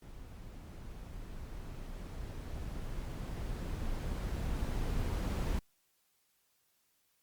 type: noise with level ramp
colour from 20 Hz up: brown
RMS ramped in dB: -49 to -32 dBFS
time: 0.02-5.59 s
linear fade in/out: 2 ms
effects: white hiss -75 dBFS RMS until 7.22 s + Opus 48 kbps